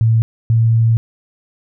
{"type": "tone pair in turn", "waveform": "sine", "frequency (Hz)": [113, 113.98], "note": ["A2", "A#2"], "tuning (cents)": [47, -38], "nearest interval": "unison", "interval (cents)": 15, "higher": "second", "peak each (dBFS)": -9, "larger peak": "neither", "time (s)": [[0.01, 0.22], [0.5, 0.97]], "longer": "second", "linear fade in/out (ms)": 0, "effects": []}